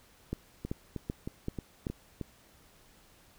two click trains, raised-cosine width 3 ms, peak -23 / -20 dBFS, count 6 / 5, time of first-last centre 0.65-2.212 / 0.33-1.868 s, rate 3.2 / 2.6 Hz, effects pink hiss -61 dBFS RMS until 3.38 s

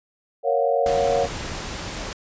sine chord, Gb major seventh, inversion first, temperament equal, 466.2 / 554.4 / 698.5 / 740 Hz, Bb4 / Db5 / F5 / Gb5, 0 / 0 / 0 / 0 cents, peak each -23 / -21 / -24 / -27 dBFS, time 0.43-1.28 s, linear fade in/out 50 ms
pink noise, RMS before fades -31 dBFS, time 0.86-2.13 s, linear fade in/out 2 ms
effects resampled to 16000 Hz

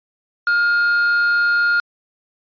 triangle tone with quantisation, 1414 Hz, F6, 21 cents sharp, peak -12 dBFS, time 0.47-1.8 s, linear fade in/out 2 ms, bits 4, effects resampled to 11025 Hz

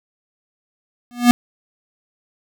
square tone with exponential growth, 242.3 Hz, B3, 33 cents flat, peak -4 dBFS, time 1.11-1.31 s, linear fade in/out 0 ms, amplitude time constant 42 ms, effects none

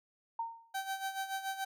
sine tone with exponential decay, 918 Hz, A#5, 27 cents flat, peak -31 dBFS, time 0.39-0.74 s, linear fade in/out 5 ms, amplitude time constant 76 ms
30% pulse tone with tremolo, 774 Hz, G5, 22 cents flat, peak -31 dBFS, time 0.74-1.65 s, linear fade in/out 10 ms, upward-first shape sine, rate 7 Hz, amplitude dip 70%
effects none

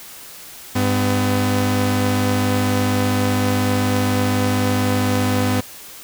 sawtooth tone pair together, 100 / 252.1 Hz, G2 / B3, +35 / +36 cents, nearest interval octave + major third, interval 1601 cents, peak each -15 dBFS, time 0.75-5.61 s, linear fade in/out 10 ms, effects white hiss -38 dBFS RMS until 6.03 s

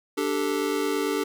square chord, D suspended fourth, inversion none, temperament just, 293.7 / 391.6 / 440.5 Hz, D4 / G4 / A4, 0 / -2 / +2 cents, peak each -29 dBFS, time 0.17-1.24 s, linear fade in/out 10 ms, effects none

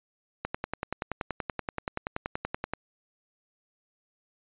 click train, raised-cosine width 0.5 ms, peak -15 dBFS, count 25, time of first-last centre 0.45-2.736 s, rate 10.5 Hz, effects resampled to 8000 Hz

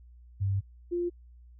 sine tone pair in turn, 98 / 349.2 Hz, G2 / F4, 0 / 0 cents, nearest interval octave + minor seventh, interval 2200 cents, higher second, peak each -25 / -27 dBFS, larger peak first, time 0.4-0.61 / 0.91-1.1 s, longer first, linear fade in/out 20 ms, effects added 60 Hz sine -50 dBFS peak until 1.59 s

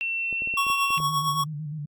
sine tone with pitch glide, 2701 to 2720 Hz, E7 to F7, +42 to -46 cents, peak -25 dBFS, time 0.01-0.98 s, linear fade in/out 0 ms, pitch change +12 cents, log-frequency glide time 0.32-0.65 s
clicks, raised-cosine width 2 ms, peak -28 dBFS, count 8, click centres 0.327 / 0.421 / 0.474 / 0.539 / 0.667 / 0.701 / 0.905 / 1.002 s
square tone with tremolo, 1111 Hz, C#6, 4 cents sharp, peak -21 dBFS, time 0.57-1.44 s, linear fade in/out 5 ms, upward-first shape triangle, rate 8.7 Hz, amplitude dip 65%
sine tone with vibrato, 151 Hz, D3, 48 cents sharp, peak -30 dBFS, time 0.97-1.86 s, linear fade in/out 10 ms, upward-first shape square, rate 8 Hz, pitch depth 56 cents each way
effects AAC 64 kbps

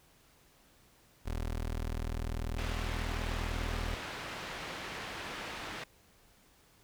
25% pulse tone, 40.25 Hz, E1, 41 cents flat, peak -30 dBFS, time 1.25-3.96 s, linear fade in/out 20 ms
white low-pass noise, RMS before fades -42 dBFS, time 2.58-5.84 s, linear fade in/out 5 ms, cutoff 2500 Hz, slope 12 dB/octave
effects pink hiss -64 dBFS RMS until 6.83 s

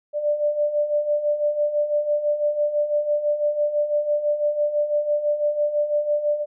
sine beating tone pair, 587.3 / 593.3 Hz, D5 / D5, 0 / +18 cents, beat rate 6 Hz, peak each -26 / -20 dBFS, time 0.13-6.46 s, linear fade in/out 50 ms, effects none

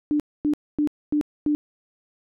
sine tone bursts, 297 Hz, D4, 20 cents sharp, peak -18 dBFS, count 5, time 0.11-1.55 s, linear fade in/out 0 ms, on 88 ms, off 250 ms, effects none

